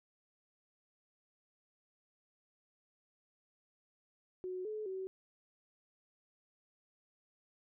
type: tone with pitch steps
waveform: sine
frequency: 368.2 / 429 / 378.8 Hz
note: F#4 / A4 / F#4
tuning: -8 / -44 / +41 cents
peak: -38 dBFS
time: 4.44-5.07 s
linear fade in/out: 0 ms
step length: 210 ms
effects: none

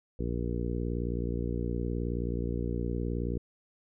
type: harmonic tone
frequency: 59.1 Hz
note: A#1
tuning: 24 cents sharp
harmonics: 1 / 2 / 3 / 4 / 5 / 6 / 7 / 8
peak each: -33 / -36 / -38 / -39 / -40 / -41 / -41 / -42 dBFS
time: 0.19-3.38 s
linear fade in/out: 5 ms
effects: none

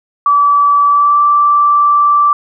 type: tone with pitch glide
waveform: sine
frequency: 1152 to 1168.1 Hz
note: D6 to D6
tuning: -34 to -10 cents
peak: -6 dBFS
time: 0.26-2.33 s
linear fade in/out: 2 ms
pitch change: +24 cents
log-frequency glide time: 0.87-1.2 s
effects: none

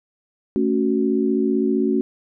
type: chord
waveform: sine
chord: F# minor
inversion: first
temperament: just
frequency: 222 / 277.5 / 370 Hz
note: A3 / C#4 / F#4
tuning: +16 / +2 / 0 cents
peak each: -21 dBFS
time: 0.56-2.01 s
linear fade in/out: 0 ms
effects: none

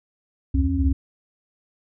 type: tone cluster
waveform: sine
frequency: 67.1 / 69.8 / 85.2 / 271 Hz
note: C2 / C#2 / F2 / C#4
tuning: +44 / +13 / -42 / -39 cents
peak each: -23 dBFS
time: 0.54-0.93 s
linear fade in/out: 10 ms
effects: none

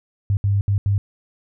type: tone bursts at uneven times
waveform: sine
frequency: 100 Hz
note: G2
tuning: 35 cents sharp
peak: -15 dBFS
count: 4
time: 0.3-0.37 / 0.44-0.61 / 0.68-0.78 / 0.86-0.98 s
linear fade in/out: 0 ms
effects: none

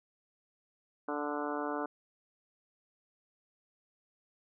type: harmonic tone with a mistuned harmonic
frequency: 146.83 Hz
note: D3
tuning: in tune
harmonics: 2 / 3 / 4 / 5 / 6 / 7 / 8 / 9 / 10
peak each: -38 / -40 / -41 / -42 / -43 / -43 / -44 / -45 / -45 dBFS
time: 1.08-1.86 s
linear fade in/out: 5 ms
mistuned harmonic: 8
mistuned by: +15 cents
effects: none

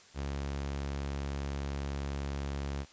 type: tone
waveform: sawtooth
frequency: 70 Hz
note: C#2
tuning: 18 cents sharp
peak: -30 dBFS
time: 0.14-2.86 s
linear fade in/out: 50 ms
effects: white hiss -57 dBFS RMS until 2.92 s + resampled to 16000 Hz

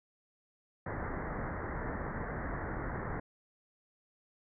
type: low-pass noise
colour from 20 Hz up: pink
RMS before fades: -38 dBFS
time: 0.86-3.2 s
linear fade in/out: 5 ms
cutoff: 2000 Hz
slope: 96 dB/octave
effects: none

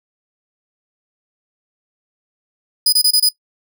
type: tone bursts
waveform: sawtooth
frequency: 4978 Hz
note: D#8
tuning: in tune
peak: -7 dBFS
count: 5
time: 2.86-3.29 s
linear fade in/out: 5 ms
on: 66 ms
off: 25 ms
effects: noise-tail reverb RT60 0.1 s tail -20 dB re dry

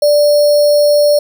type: tone with sample-and-hold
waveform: sine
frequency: 587.3 Hz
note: D5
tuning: in tune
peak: -6 dBFS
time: 0.02-1.19 s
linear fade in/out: 5 ms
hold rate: 4900 Hz
effects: none

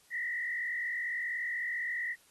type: tone with frequency modulation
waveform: sine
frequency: 1927 Hz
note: B6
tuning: 43 cents flat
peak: -32 dBFS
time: 0.1-2.16 s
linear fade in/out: 50 ms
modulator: 44.2 Hz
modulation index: 1.8
effects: white hiss -64 dBFS RMS until 2.3 s + AAC 32 kbps

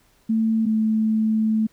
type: tone pair in turn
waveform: sine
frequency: 222.5 / 218.8 Hz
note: A3 / A3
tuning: +20 / -9 cents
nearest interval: unison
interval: 29 cents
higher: first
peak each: -17 dBFS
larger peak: neither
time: 0.29-0.66 / 0.66-1.67 s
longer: second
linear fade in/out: 10 ms
effects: pink hiss -60 dBFS RMS until 1.72 s

